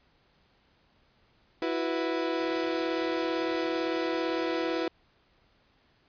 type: chord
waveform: 35% pulse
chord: E suspended second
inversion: none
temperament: equal with one note detuned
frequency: 329.6 / 367.4 / 493.9 Hz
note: E4 / F#4 / B4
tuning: 0 / -12 / 0 cents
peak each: -29 / -32 / -31 dBFS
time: 1.62-4.88 s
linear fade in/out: 2 ms
type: noise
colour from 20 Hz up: white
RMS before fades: -42 dBFS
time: 2.39-4.84 s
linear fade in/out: 5 ms
effects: pink hiss -66 dBFS RMS until 6.08 s + resampled to 11025 Hz